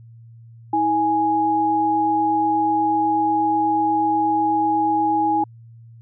sine tone pair together, 320.4 / 830.6 Hz, E4 / G#5, -49 / 0 cents, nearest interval octave + major third, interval 1649 cents, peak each -22 / -17 dBFS, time 0.73-5.44 s, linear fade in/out 5 ms, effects added 115 Hz sine -41 dBFS peak until 6.01 s

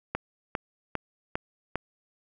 click train, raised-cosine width 0.5 ms, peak -13 dBFS, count 5, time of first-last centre 0.15-1.756 s, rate 2.49 Hz, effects none

